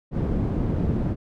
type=low-pass noise; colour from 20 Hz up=white; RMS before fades=-24 dBFS; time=0.11-1.16 s; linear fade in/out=50 ms; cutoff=210 Hz; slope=12 dB/octave; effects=none